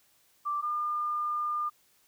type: tone pair in turn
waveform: sine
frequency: 1174.7 / 1205.6 Hz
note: D6 / D6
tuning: 0 / +45 cents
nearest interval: unison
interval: 45 cents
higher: second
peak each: -28 dBFS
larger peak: neither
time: 0.45-0.62 / 0.62-1.7 s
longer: second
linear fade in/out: 20 ms
effects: white hiss -66 dBFS RMS until 2.07 s